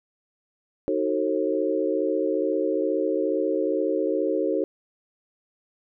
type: chord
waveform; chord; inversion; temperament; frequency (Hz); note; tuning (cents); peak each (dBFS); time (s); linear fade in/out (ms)
sine; D# diminished seventh; none; just; 311.1 / 373.4 / 448 / 537.6; D#4 / F#4 / A4 / C5; 0 / +16 / +31 / +47; -27; 0.88-4.64; 0
effects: none